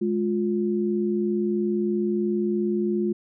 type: tone pair together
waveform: sine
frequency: 209.7 / 352.7 Hz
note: G#3 / F4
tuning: +17 / +17 cents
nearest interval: major sixth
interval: 900 cents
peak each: -24 dBFS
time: 0.01-3.13 s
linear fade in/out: 10 ms
effects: none